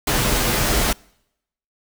pink noise with comb filter, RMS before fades -19 dBFS, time 0.07-0.93 s, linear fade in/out 5 ms, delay 11 ms, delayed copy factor -0.5, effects noise-tail reverb RT60 0.8 s tail -26 dB re dry

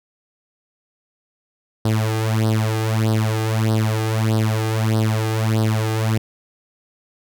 sawtooth tone with flanger, 110 Hz, A2, in tune, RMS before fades -19 dBFS, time 1.85-6.18 s, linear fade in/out 5 ms, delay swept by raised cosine 0.21 to 2.51 ms, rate 1.6 Hz, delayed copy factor +0.8, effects none

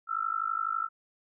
sine tone with amplitude modulation, 1330 Hz, E6, 15 cents sharp, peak -24 dBFS, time 0.07-0.89 s, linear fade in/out 50 ms, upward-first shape sine, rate 52 Hz, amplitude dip 95%, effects none

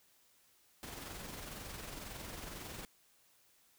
pink noise with amplitude modulation, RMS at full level -45 dBFS, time 0.83-2.85 s, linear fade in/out 0 ms, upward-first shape sine, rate 22 Hz, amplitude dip 40%, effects white hiss -69 dBFS RMS until 3.78 s

